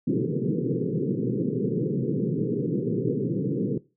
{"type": "band-pass noise", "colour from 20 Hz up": "pink", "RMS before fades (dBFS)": -26, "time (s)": [0.07, 3.78], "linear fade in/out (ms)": 5, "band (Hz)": [120, 480], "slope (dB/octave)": 96, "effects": ["noise-tail reverb RT60 0.3 s tail -21 dB re dry"]}